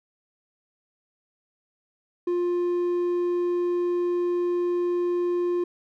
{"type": "tone with hard clipping", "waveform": "sine", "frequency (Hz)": 351.9, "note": "F4", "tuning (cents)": 13, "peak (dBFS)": -23, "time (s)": [2.27, 5.64], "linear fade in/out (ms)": 5, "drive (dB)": 3, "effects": []}